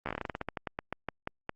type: slowing click train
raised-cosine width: 0.5 ms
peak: -18 dBFS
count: 20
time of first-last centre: 0.06-1.494 s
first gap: 13 ms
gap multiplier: 1.17
effects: Opus 32 kbps